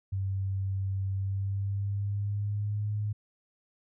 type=tone with pitch glide; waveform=sine; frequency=96.7 to 104.84 Hz; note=G2 to G#2; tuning=-23 to +17 cents; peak=-28 dBFS; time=0.12-3.13 s; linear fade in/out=10 ms; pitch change=+140 cents; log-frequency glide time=1.13-2.9 s; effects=none